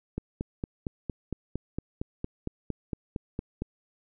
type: click train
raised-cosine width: 3 ms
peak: -18 dBFS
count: 16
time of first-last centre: 0.18-3.62 s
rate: 4.36 Hz
effects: none